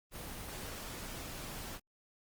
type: noise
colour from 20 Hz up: pink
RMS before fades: -44 dBFS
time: 0.11-1.8 s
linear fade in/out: 50 ms
effects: Opus 24 kbps

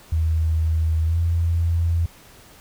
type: tone with pitch glide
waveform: sine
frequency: 80.2 to 84.14 Hz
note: E2 to E2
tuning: -47 to +36 cents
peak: -17 dBFS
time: 0.12-2.06 s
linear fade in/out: 5 ms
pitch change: +83 cents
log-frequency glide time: 1.06-1.17 s
effects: pink hiss -48 dBFS RMS until 2.6 s

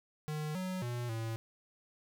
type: tone with pitch steps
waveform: square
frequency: 152.5 / 185.3 / 121.1 / 112.9 Hz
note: D#3 / F#3 / B2 / A2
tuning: -34 / +3 / -34 / +45 cents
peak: -36 dBFS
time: 0.28-1.36 s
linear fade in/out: 0 ms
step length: 270 ms
effects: none

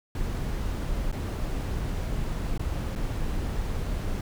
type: noise with dropouts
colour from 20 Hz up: brown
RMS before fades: -29 dBFS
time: 0.15-4.21 s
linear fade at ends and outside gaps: 2 ms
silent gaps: 1.116-1.125 / 2.578-2.594 / 2.953-2.959 s
effects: none

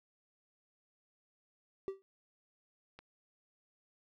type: tone with exponential decay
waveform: triangle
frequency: 387.8 Hz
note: G4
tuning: 19 cents flat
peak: -30 dBFS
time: 1.88-2.02 s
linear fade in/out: 0 ms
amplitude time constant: 30 ms
type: click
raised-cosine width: 0.3 ms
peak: -35 dBFS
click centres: 2.99 s
effects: none

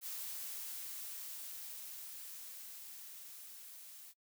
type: noise with level ramp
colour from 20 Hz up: blue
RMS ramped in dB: -43 to -54 dBFS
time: 0.01-4.14 s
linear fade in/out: 50 ms
effects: noise-tail reverb RT60 0.1 s tail -25 dB re dry

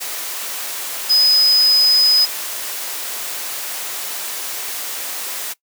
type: tone in noise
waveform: sine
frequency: 5030 Hz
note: D#8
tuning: 18 cents sharp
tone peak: -10 dBFS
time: 1.09-2.26 s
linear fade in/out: 20 ms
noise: white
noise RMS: -26 dBFS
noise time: 0-5.54 s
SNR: +13 dB
effects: noise-tail reverb RT60 0.1 s tail -20 dB re dry + high-pass 400 Hz 12 dB/octave

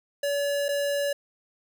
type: tone with dropouts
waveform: square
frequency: 570 Hz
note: C#5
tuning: 48 cents sharp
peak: -25 dBFS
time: 0.23-1.13 s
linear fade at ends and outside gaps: 5 ms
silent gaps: 0.684-0.688 s
effects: 10-bit

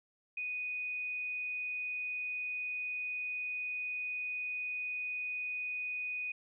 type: tone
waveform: sine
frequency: 2484 Hz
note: D#7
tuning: 3 cents flat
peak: -35 dBFS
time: 0.37-6.32 s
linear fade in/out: 5 ms
effects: none

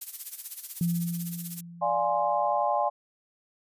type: noise with tremolo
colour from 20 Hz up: violet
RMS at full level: -33 dBFS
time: 0.01-1.61 s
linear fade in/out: 5 ms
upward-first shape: sine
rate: 16 Hz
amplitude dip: 75%
type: tone with exponential decay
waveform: sine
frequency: 171 Hz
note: F3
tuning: 36 cents flat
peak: -22 dBFS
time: 0.81-2.65 s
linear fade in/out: 2 ms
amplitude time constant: 400 ms
type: chord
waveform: sine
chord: D half-diminished seventh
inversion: none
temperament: equal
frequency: 587.3 / 698.5 / 830.6 / 1046.5 Hz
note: D5 / F5 / Ab5 / C6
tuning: 0 / 0 / 0 / 0 cents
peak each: -29 / -29 / -27 / -30 dBFS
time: 1.81-2.9 s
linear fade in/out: 20 ms
effects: resampled to 32000 Hz

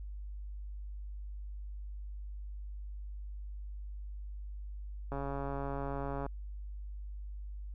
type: click train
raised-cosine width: 1 ms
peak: -25 dBFS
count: 160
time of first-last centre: 5.12-6.264 s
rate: 139 Hz
effects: added 50 Hz sine -40 dBFS peak until 7.74 s

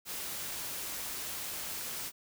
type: noise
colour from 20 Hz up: white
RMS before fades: -39 dBFS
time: 0.05-2.12 s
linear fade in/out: 50 ms
effects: none

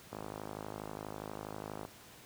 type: click train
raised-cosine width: 1 ms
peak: -27 dBFS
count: 91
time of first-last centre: 0.13-1.851 s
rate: 52.3 Hz
effects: pink hiss -55 dBFS RMS until 2.25 s + high-pass 80 Hz 12 dB/octave

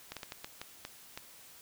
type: slowing click train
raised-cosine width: 0.2 ms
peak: -23 dBFS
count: 8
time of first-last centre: 0.12-1.175 s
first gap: 47 ms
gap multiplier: 1.38
effects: white hiss -55 dBFS RMS until 1.61 s

